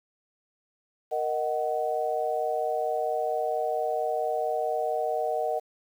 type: chord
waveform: sine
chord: D# minor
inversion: second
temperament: just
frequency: 466.7 / 622.3 / 746.7 Hz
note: A#4 / D#5 / F#5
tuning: +2 / 0 / +16 cents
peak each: -31 / -29 / -29 dBFS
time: 1.11-5.6 s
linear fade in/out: 20 ms
effects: 9-bit